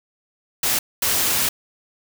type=noise bursts at uneven times; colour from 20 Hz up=white; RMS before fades=-20 dBFS; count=2; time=0.63-0.79 / 1.02-1.49 s; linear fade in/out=5 ms; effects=none